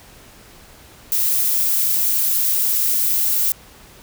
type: noise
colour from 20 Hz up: violet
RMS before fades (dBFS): -18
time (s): 1.12-3.52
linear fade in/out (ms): 0
effects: pink hiss -45 dBFS RMS until 4.02 s